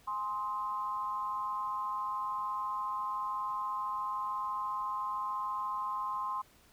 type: tone with amplitude modulation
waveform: sine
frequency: 1046.5 Hz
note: C6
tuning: in tune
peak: -29 dBFS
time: 0.07-6.42 s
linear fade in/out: 10 ms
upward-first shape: sine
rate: 214 Hz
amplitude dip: 80%
effects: pink hiss -63 dBFS RMS until 6.72 s